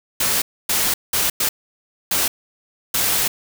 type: noise bursts at uneven times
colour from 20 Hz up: white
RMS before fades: -19 dBFS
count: 6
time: 0.2-0.42 / 0.69-0.94 / 1.13-1.3 / 1.4-1.49 / 2.11-2.28 / 2.94-3.28 s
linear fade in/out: 5 ms
effects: none